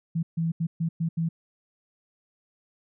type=tone bursts at uneven times; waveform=sine; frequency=164.81 Hz; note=E3; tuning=in tune; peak=-23 dBFS; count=6; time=0.15-0.23 / 0.37-0.52 / 0.6-0.67 / 0.8-0.89 / 1-1.09 / 1.17-1.29 s; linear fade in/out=10 ms; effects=none